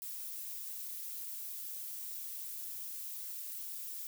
violet noise with flanger, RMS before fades -43 dBFS, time 0.02-4.07 s, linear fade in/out 0 ms, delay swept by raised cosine 1.6 to 4.9 ms, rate 2.8 Hz, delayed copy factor -0.55, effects none

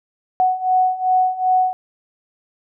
sine beating tone pair, 740 / 742.6 Hz, F#5 / F#5, 0 / +6 cents, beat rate 2.6 Hz, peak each -19 / -16 dBFS, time 0.4-1.73 s, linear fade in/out 0 ms, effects none

